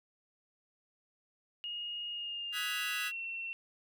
sine tone with pitch glide, 2863 to 2709 Hz, F7 to E7, +42 to +47 cents, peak -37 dBFS, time 1.64-3.53 s, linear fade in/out 0 ms, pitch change -95 cents, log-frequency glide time 2.1-3.23 s
25% pulse chord, G# minor seventh, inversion second, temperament equal with one note detuned, 1266.3 / 1480 / 1661.2 / 1975.5 Hz, D#6 / F#6 / G#6 / B6, +30 / 0 / 0 / 0 cents, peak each -39 / -38 / -36 / -37 dBFS, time 2.52-3.12 s, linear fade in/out 50 ms
effects none

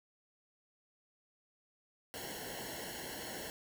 pink noise with comb filter, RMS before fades -44 dBFS, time 2.14-3.5 s, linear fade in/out 0 ms, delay 0.82 ms, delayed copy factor -0.95, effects none

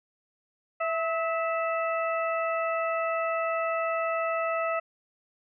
harmonic tone with a mistuned harmonic, 659.3 Hz, E5, in tune, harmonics 1 / 2 / 3 / 4, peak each -28 / -30 / -37 / -37 dBFS, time 0.8-4.8 s, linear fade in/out 10 ms, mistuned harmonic 2, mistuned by -36 cents, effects none

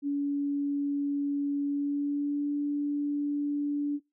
sine tone with pitch glide, 284.5 to 289.6 Hz, C#4 to D4, +45 to -24 cents, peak -26 dBFS, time 0.02-4 s, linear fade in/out 50 ms, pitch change +31 cents, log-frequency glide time 1.65-2.52 s, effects noise-tail reverb RT60 0.2 s tail -20 dB re dry

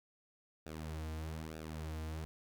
sawtooth tone with flanger, 78.9 Hz, D#2, 25 cents sharp, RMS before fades -43 dBFS, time 0.66-2.25 s, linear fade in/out 0 ms, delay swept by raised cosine 0.95 to 5.45 ms, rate 1.1 Hz, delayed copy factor -0.8, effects none

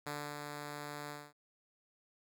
5% pulse tone with ADSR envelope, 146.8 Hz, D3, in tune, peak -27 dBFS, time 0.06-1.33 s, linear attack 9 ms, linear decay 280 ms, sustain -4 dB, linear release 230 ms, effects none

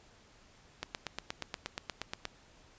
click train, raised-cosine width 0.2 ms, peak -18 dBFS, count 13, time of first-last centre 0.83-2.253 s, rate 8.43 Hz, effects pink hiss -61 dBFS RMS until 2.78 s + resampled to 16000 Hz

